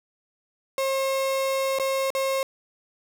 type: tone with dropouts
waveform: 35% pulse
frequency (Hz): 537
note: C5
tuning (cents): +45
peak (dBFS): -21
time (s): 0.78-2.43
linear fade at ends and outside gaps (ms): 1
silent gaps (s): 1.787-1.797 / 2.104-2.15
effects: none

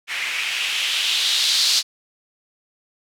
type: noise with low-pass filter sweep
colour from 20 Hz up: violet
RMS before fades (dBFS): -21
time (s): 0.07-1.83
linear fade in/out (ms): 50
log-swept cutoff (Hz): 2100 to 4500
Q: 3
effects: none

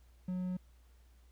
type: tone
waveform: triangle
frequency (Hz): 182.6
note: F#3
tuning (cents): -23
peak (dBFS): -32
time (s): 0.28-0.57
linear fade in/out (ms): 5
effects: added 60 Hz sine -59 dBFS peak until 1.31 s + pink hiss -72 dBFS RMS until 1.31 s

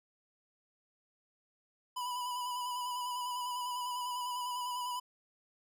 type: tone with vibrato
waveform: square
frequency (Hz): 987.8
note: B5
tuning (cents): 0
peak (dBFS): -36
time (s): 1.96-5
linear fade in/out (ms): 10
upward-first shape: square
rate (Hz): 10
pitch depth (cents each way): 25
effects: none

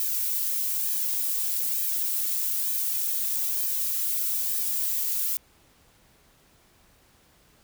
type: noise with flanger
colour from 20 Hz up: violet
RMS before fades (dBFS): -27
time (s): 0-5.37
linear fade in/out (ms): 0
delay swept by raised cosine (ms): 1.4 to 3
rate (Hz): 1.1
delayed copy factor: -0.7
effects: pink hiss -60 dBFS RMS until 7.63 s

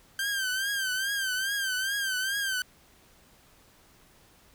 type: tone with vibrato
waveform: sawtooth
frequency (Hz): 1568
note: G6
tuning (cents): 0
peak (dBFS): -24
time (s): 0.19-2.62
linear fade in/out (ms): 2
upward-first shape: triangle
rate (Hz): 2.4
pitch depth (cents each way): 98
effects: pink hiss -59 dBFS RMS until 4.54 s

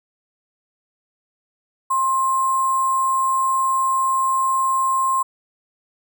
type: tone with sample-and-hold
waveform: sine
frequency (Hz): 1059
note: C6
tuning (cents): +21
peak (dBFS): -16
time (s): 1.9-5.23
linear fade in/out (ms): 10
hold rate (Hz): 8820
effects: none

